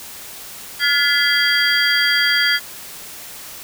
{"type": "tone cluster", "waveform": "sine", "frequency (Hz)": [1421, 1711, 2016, 3253, 4721], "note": ["F6", "A6", "B6", "G#7", "D8"], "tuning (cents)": [30, -49, 35, -37, 8], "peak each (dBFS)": -20, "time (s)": [0.79, 2.6], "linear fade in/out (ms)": 50, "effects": ["white hiss -35 dBFS RMS until 3.63 s"]}